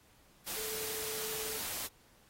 sine tone in noise, 436.7 Hz, A4, 13 cents flat, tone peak -45 dBFS, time 0.56-1.59 s, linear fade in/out 20 ms, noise white, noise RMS -39 dBFS, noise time 0.46-1.88 s, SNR -9 dB, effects pink hiss -65 dBFS RMS until 2.29 s + AAC 48 kbps

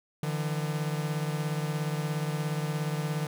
45% pulse beating tone pair, 150 / 167 Hz, D3 / E3, +37 / +23 cents, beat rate 17 Hz, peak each -30 / -34 dBFS, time 0.23-3.27 s, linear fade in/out 2 ms, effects none

